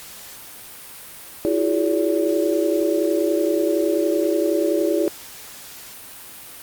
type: tone cluster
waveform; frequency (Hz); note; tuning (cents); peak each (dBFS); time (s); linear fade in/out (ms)
sine; 328.7 / 359.3 / 412.8 / 573; E4 / F4 / G#4 / D5; -5 / +49 / -10 / -43; -21 / -24 / -23 / -23; 1.45-5.08; 0
effects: white hiss -39 dBFS RMS until 6.62 s + Opus 48 kbps